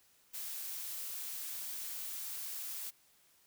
blue noise, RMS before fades -42 dBFS, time 0.33-2.91 s, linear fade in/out 20 ms, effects white hiss -68 dBFS RMS until 3.46 s

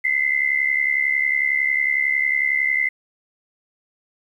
sine tone pair together, 2022 / 2093 Hz, B6 / C7, +40 / 0 cents, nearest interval minor second, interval 60 cents, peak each -20 dBFS, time 0.04-2.89 s, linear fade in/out 10 ms, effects 9-bit

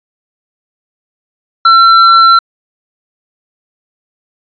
square tone, 1351 Hz, E6, 42 cents sharp, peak -3 dBFS, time 1.65-2.39 s, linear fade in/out 5 ms, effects resampled to 11025 Hz

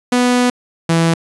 sawtooth tone pair in turn, 246.9 / 165.55 Hz, B3 / E3, 0 / +8 cents, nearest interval perfect fifth, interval 692 cents, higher first, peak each -7 dBFS, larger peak neither, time 0.12-0.5 / 0.89-1.14 s, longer first, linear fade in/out 5 ms, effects resampled to 24000 Hz

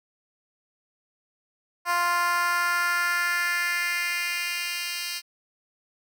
10% pulse tone with high-pass filter sweep, 349.2 Hz, F4, in tune, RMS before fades -26 dBFS, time 1.85-5.22 s, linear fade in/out 50 ms, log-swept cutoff 910 to 3400 Hz, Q 2.4, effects none

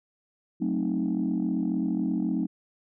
sine chord, F# diminished seventh, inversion none, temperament equal with one note detuned, 185 / 220 / 263.7 / 311.1 Hz, F#3 / A3 / C4 / Eb4, 0 / 0 / +14 / 0 cents, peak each -29 dBFS, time 0.6-2.47 s, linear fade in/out 20 ms, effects tanh soft clip ceiling -18 dBFS

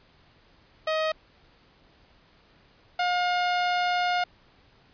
sawtooth tone pair in turn, 630 / 714 Hz, D#5 / F5, +21 / +38 cents, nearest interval major second, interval 217 cents, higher second, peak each -20 / -19 dBFS, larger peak second, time 0.87-1.12 / 2.99-4.24 s, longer second, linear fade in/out 5 ms, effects pink hiss -59 dBFS RMS until 4.93 s + resampled to 11025 Hz

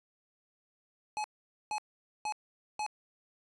square tone bursts, 849 Hz, G#5, 38 cents sharp, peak -33 dBFS, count 4, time 1.17-2.864 s, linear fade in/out 0 ms, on 71 ms, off 470 ms, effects resampled to 22050 Hz

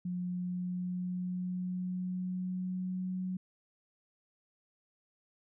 sine tone with pitch glide, 179.1 to 184.77 Hz, F3 to F#3, +44 to -2 cents, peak -33 dBFS, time 0.05-3.37 s, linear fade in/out 5 ms, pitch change +54 cents, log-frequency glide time 0.21-3.2 s, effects none

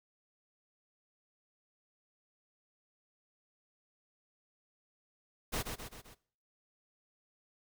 pink noise with echo, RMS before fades -35 dBFS, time 5.52-5.63 s, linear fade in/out 20 ms, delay 130 ms, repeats 4, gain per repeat -5 dB, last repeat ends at 6.15 s, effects noise-tail reverb RT60 0.5 s tail -20 dB re dry

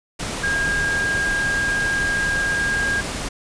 sine tone in noise, 1620 Hz, G#6, 43 cents flat, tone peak -19 dBFS, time 0.43-3.01 s, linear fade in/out 10 ms, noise pink, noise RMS -27 dBFS, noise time 0.19-3.29 s, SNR +5 dB, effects resampled to 22050 Hz

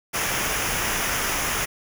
pink noise with comb filter, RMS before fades -25 dBFS, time 0.13-1.66 s, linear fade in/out 20 ms, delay 0.24 ms, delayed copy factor -0.6, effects none

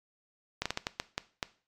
slowing click train, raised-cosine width 0.2 ms, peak -13 dBFS, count 8, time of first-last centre 0.62-1.428 s, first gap 36 ms, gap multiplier 1.38, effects noise-tail reverb RT60 0.4 s tail -17 dB re dry + MP3 96 kbps

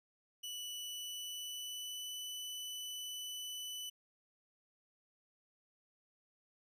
sawtooth tone with pitch glide, 2960 to 2987 Hz, F#7 to F#7, 0 to +16 cents, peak -39 dBFS, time 0.43-3.9 s, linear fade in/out 10 ms, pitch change +16 cents, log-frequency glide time 0.63-2.12 s, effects none

